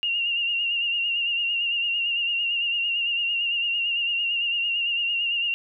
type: tone with vibrato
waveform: sine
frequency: 2798 Hz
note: F7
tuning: 3 cents sharp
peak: -22 dBFS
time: 0.03-5.54 s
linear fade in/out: 0 ms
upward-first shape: sine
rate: 8.9 Hz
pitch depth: 43 cents each way
effects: none